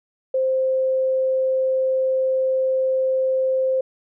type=tone; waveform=sine; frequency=523.3 Hz; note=C5; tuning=in tune; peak=-17 dBFS; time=0.34-3.81 s; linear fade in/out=5 ms; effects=none